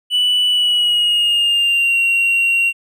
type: tone with pitch glide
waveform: triangle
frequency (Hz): 2966 to 2751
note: F#7 to F7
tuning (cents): +4 to -27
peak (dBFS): -10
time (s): 0.1-2.73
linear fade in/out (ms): 50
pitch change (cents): -131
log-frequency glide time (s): 0.49-1.98
effects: tanh soft clip ceiling -6 dBFS